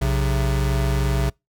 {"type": "tone pair together", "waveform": "square", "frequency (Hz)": [60.64, 133.9], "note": ["B1", "C3"], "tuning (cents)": [-31, 40], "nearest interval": "octave + major second", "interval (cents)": 1371, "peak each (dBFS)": [-21, -23], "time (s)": [0.01, 1.3], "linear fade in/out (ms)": 10, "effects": ["noise-tail reverb RT60 0.2 s tail -26 dB re dry"]}